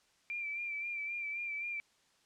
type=tone with vibrato; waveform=sine; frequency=2357 Hz; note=D7; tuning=6 cents sharp; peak=-36 dBFS; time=0.3-1.8 s; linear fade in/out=0 ms; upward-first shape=sine; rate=3.8 Hz; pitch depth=41 cents each way; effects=white hiss -70 dBFS RMS until 2.25 s + low-pass 7000 Hz 12 dB/octave